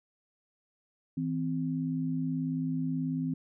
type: tone pair together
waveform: sine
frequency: 161.3 / 259.8 Hz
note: E3 / C4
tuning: -37 / -12 cents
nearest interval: minor sixth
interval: 825 cents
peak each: -32 / -31 dBFS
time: 1.17-3.34 s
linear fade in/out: 5 ms
effects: none